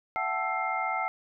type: tone cluster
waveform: sine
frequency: 679 / 754 / 874 / 1324 / 2112 Hz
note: F5 / F#5 / A5 / E6 / C7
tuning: -49 / +32 / -12 / +7 / +16 cents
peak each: -38 / -32 / -34 / -33 / -33 dBFS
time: 0.16-1.08 s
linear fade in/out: 0 ms
effects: none